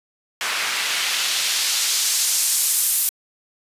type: noise with band-pass filter sweep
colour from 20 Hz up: white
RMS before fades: -21 dBFS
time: 0.41-3.09 s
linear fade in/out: 0 ms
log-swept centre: 1700 to 12000 Hz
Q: 0.9
effects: resampled to 32000 Hz